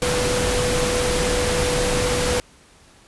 sine tone in noise, 493.9 Hz, B4, in tune, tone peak -22 dBFS, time 0.02-2.4 s, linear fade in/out 0 ms, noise pink, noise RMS -22 dBFS, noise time 0.02-2.4 s, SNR -3 dB, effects pink hiss -51 dBFS RMS until 3.07 s + resampled to 24000 Hz

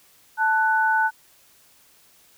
sine tone pair together, 880 / 1488.1 Hz, A5 / F#6, 0 / +9 cents, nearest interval major sixth, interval 909 cents, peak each -20 / -20 dBFS, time 0.37-1.11 s, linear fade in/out 50 ms, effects white hiss -56 dBFS RMS until 2.37 s

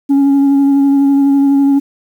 sine tone with vibrato, 278 Hz, C#4, 5 cents sharp, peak -4 dBFS, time 0.09-1.8 s, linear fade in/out 20 ms, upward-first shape sine, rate 12 Hz, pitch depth 17 cents each way, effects tanh soft clip ceiling -6 dBFS + 7-bit

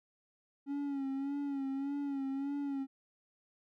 triangle tone with vibrato, 277.2 Hz, C#4, in tune, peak -32 dBFS, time 0.66-2.87 s, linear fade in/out 50 ms, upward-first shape sine, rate 1.7 Hz, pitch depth 52 cents each way, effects none

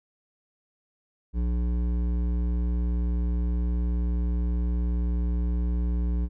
sine tone with hard clipping, 59.5 Hz, A#1, 36 cents sharp, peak -25 dBFS, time 1.33-6.29 s, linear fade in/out 50 ms, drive 11 dB, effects none

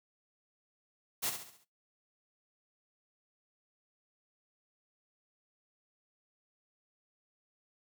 white noise with echo, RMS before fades -33 dBFS, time 1.22-1.31 s, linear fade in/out 20 ms, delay 68 ms, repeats 5, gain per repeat -7 dB, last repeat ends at 1.65 s, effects noise-tail reverb RT60 0.2 s tail -18 dB re dry + high-pass 100 Hz 12 dB/octave

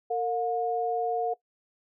sine tone pair together, 457.2 / 717.4 Hz, A#4 / F5, -34 / +46 cents, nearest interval minor sixth, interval 780 cents, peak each -28 dBFS, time 0.1-1.34 s, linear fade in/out 10 ms, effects noise-tail reverb RT60 0.1 s tail -19 dB re dry

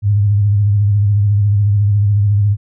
sine tone with vibrato, 102.4 Hz, G#2, 24 cents flat, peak -9 dBFS, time 0.02-2.57 s, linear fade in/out 50 ms, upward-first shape sine, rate 14 Hz, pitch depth 53 cents each way, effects none

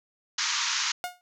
white band-pass noise, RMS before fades -28 dBFS, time 0.38-0.92 s, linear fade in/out 5 ms, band 910 to 6800 Hz, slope 96 dB/octave
sawtooth tone with exponential decay, 718 Hz, F5, 48 cents sharp, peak -23 dBFS, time 1.04-1.21 s, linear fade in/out 0 ms, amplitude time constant 35 ms
effects none

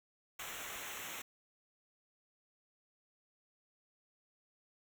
pink noise with comb filter, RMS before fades -45 dBFS, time 0.39-1.22 s, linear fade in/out 5 ms, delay 0.21 ms, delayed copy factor -0.9, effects none

